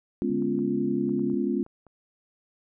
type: chord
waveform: sine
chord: C# dominant seventh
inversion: second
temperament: equal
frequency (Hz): 207.7 / 246.9 / 277.2 / 349.2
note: G#3 / B3 / C#4 / E#4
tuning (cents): 0 / 0 / 0 / 0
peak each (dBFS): -29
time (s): 0.22-1.63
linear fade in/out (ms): 0
type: tone with pitch glide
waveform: sine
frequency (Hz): 146.4 to 141.49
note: D3 to C#3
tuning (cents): -5 to +36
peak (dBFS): -37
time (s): 0.3-1.34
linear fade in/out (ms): 0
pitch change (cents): -59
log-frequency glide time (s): 0.6-0.75
type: clicks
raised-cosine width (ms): 1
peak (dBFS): -38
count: 7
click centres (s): 0.423 / 0.59 / 1.093 / 1.194 / 1.299 / 1.664 / 1.867
effects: none